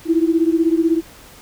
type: beating tone pair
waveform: sine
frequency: 323.4 / 339.4 Hz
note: E4 / F4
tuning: -33 / -49 cents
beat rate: 16 Hz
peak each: -15 / -17 dBFS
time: 0.05-1.02 s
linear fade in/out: 50 ms
effects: pink hiss -43 dBFS RMS until 1.41 s